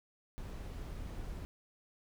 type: noise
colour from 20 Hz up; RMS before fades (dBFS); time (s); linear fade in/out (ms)
brown; -43; 0.38-1.45; 0
effects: none